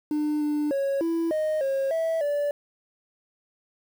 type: tone with pitch steps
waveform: sine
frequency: 300.3 / 297.4 / 551 / 331.8 / 620 / 542 / 653 / 580 Hz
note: D4 / D4 / C#5 / E4 / D#5 / C#5 / E5 / D5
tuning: +39 / +22 / -11 / +11 / -6 / -39 / -17 / -22 cents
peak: -20 dBFS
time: 0.11-2.51 s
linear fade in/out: 2 ms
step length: 300 ms
effects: tanh soft clip ceiling -22 dBFS + 8-bit